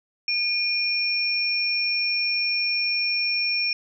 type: tone pair together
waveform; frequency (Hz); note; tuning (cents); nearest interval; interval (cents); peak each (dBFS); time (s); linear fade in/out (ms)
sine; 2426 / 5446; D#7 / F8; -44 / -44; octave + major second; 1400; -24; 0.28-3.73; 2
effects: none